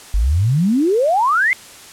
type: exponential sweep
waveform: sine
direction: up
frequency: 46.42 to 2155 Hz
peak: -12 dBFS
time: 0.14-1.53 s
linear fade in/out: 0 ms
effects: white hiss -39 dBFS RMS until 1.92 s + low-pass 10000 Hz 12 dB/octave